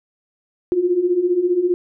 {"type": "beating tone pair", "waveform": "sine", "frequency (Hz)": [344.4, 359.4], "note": ["F4", "F4"], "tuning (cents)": [-24, 50], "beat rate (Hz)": 15, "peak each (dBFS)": [-21, -16], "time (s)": [0.72, 1.74], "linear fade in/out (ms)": 0, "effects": []}